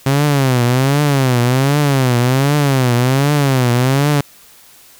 sawtooth tone with vibrato, 133.3 Hz, C3, 33 cents sharp, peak -7 dBFS, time 0.06-4.21 s, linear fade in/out 5 ms, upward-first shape triangle, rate 1.3 Hz, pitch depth 200 cents each way, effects white hiss -44 dBFS RMS until 4.99 s

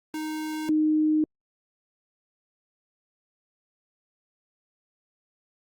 square / sine tone pair in turn, 310.5 / 308.5 Hz, D#4 / D#4, -3 / -15 cents, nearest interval unison, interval 12 cents, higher first, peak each -30 / -19 dBFS, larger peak second, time 0.14-0.69 / 0.69-1.24 s, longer neither, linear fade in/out 2 ms, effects Opus 32 kbps

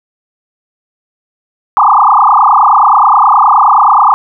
sine tone with frequency modulation, 1015 Hz, B5, 47 cents sharp, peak -3 dBFS, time 1.77-4.14 s, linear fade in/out 0 ms, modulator 29.5 Hz, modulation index 7.4, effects none

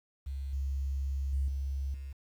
sine tone with level steps, 68.2 Hz, C#2, 28 cents flat, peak -34 / -30 / -27 / -31 / -38 dBFS, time 0.26-2.13 s, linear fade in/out 10 ms, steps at 0.53 / 1.33 / 1.48 / 1.94 s, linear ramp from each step 2 ms, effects 10-bit

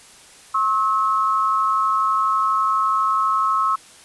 sine tone pair together, 1080 / 1292.1 Hz, C#6 / E6, -45 / -35 cents, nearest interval minor third, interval 310 cents, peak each -19 dBFS, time 0.54-3.76 s, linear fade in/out 10 ms, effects white hiss -46 dBFS RMS until 4.04 s + resampled to 24000 Hz

